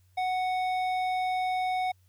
sine tone with hard clipping, 740 Hz, F#5, in tune, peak -28 dBFS, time 0.17-1.92 s, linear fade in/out 10 ms, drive 10 dB, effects added 92 Hz sine -60 dBFS peak until 2.08 s + white hiss -72 dBFS RMS until 2.08 s

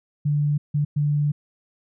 sine tone bursts at uneven times, 146.83 Hz, D3, in tune, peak -18 dBFS, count 3, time 0.25-0.58 / 0.74-0.85 / 0.96-1.32 s, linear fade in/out 10 ms, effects none

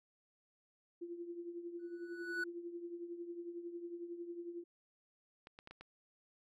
sine tone with tremolo, 344.5 Hz, F4, 24 cents flat, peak -40 dBFS, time 1.01-4.64 s, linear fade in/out 10 ms, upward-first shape triangle, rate 11 Hz, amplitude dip 70%
triangle tone with exponential growth, 1480 Hz, F#6, in tune, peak -32 dBFS, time 1.79-2.44 s, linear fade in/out 5 ms, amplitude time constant 140 ms
clicks, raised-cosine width 0.3 ms, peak -36 dBFS, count 5, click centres 5.471 / 5.589 / 5.674 / 5.71 / 5.81 s
effects none

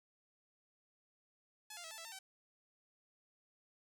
5% pulse tone with pitch steps, 855 / 698 / 650 / 879 / 660 / 902 / 767 Hz, A5 / F5 / E5 / A5 / E5 / A5 / G5, -50 / -1 / -24 / -2 / +2 / +43 / -38 cents, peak -36 dBFS, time 1.7-2.19 s, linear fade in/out 5 ms, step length 70 ms, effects none

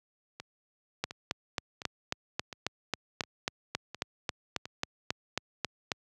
two click trains, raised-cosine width 0.2 ms, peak -12 / -23 dBFS, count 19 / 7, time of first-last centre 1.04-5.918 / 0.4-4.655 s, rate 3.69 / 1.41 Hz, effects high-pass 80 Hz 12 dB/octave

